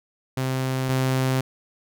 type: tone pair in turn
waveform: sawtooth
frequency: 130.81 / 130.81 Hz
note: C3 / C3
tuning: 0 / 0 cents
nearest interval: unison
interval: 0 cents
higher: neither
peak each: -19 / -16 dBFS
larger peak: second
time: 0.37-0.89 / 0.89-1.41 s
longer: neither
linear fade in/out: 5 ms
effects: none